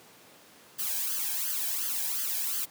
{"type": "noise with flanger", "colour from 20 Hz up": "blue", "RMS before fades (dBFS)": -31, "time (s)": [0.78, 2.66], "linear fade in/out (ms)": 20, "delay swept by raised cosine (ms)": [0.63, 1.27], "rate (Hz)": 2.8, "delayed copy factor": 0.8, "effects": ["pink hiss -54 dBFS RMS until 2.7 s", "high-pass 200 Hz 12 dB/octave"]}